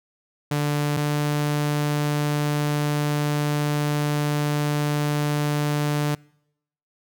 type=tone pair in turn; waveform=sawtooth; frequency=146.83 / 147.65 Hz; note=D3 / D3; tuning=0 / +10 cents; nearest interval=unison; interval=10 cents; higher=second; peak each=-17 dBFS; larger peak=neither; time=0.51-0.97 / 0.97-6.15 s; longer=second; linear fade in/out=5 ms; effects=noise-tail reverb RT60 0.8 s tail -26 dB re dry